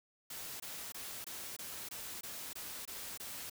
white noise bursts, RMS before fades -45 dBFS, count 10, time 0.3-3.498 s, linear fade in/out 5 ms, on 300 ms, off 22 ms, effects none

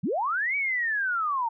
sine linear two-way sweep, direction up then down, 130 to 2290 to 886 Hz, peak -24 dBFS, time 0.03-1.49 s, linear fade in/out 10 ms, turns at 0.56 s, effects none

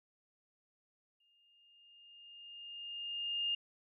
sine tone with exponential growth, 2823 Hz, F7, 18 cents sharp, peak -31 dBFS, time 1.2-3.55 s, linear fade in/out 5 ms, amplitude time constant 510 ms, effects none

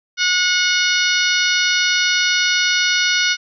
harmonic tone, 728 Hz, F#5, 28 cents flat, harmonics 2 / 3 / 4 / 5 / 6 / 7 / 8, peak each -19 / -21 / -22 / -23 / -24 / -24 / -25 dBFS, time 0.17-3.37 s, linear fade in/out 50 ms, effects none

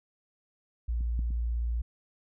sine tone, 58.27 Hz, A#1, in tune, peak -27 dBFS, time 0.88-1.82 s, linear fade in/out 10 ms
clicks, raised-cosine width 5 ms, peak -32 / -26 / -30 dBFS, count 3, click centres 1.008 / 1.192 / 1.306 s
effects none

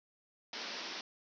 white band-pass noise, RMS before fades -43 dBFS, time 0.53-1.01 s, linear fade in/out 2 ms, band 190 to 5700 Hz, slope 96 dB/octave, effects none

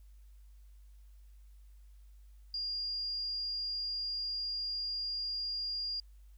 sine tone, 4819 Hz, D8, 44 cents sharp, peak -34 dBFS, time 2.54-6 s, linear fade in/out 2 ms, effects added 50 Hz sine -53 dBFS peak until 6.37 s + white hiss -75 dBFS RMS until 6.37 s

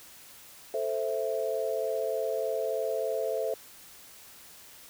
sine chord, A minor, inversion none, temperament equal, 440 / 523.3 / 659.3 Hz, A4 / C5 / E5, 0 / 0 / 0 cents, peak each -32 dBFS, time 0.74-3.54 s, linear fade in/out 2 ms, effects white hiss -51 dBFS RMS until 4.89 s

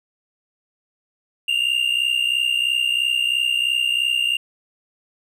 triangle tone pair together, 2770 / 2833 Hz, F7 / F7, -15 / +24 cents, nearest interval unison, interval 39 cents, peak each -19 dBFS, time 1.48-4.37 s, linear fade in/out 5 ms, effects none

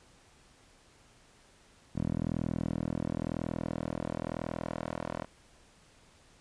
10% pulse tone with band-pass filter sweep, 40.97 Hz, E1, 10 cents flat, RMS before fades -35 dBFS, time 1.95-5.25 s, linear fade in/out 10 ms, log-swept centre 210 to 760 Hz, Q 0.86, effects pink hiss -61 dBFS RMS until 6.4 s + resampled to 22050 Hz

